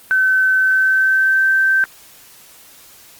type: tone with pitch glide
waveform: sine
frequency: 1528 to 1555.6 Hz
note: G6 to G6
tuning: -45 to -14 cents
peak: -11 dBFS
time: 0.11-1.84 s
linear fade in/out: 0 ms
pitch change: +31 cents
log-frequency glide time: 0.58-1.46 s
effects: white hiss -44 dBFS RMS until 3.19 s + Opus 32 kbps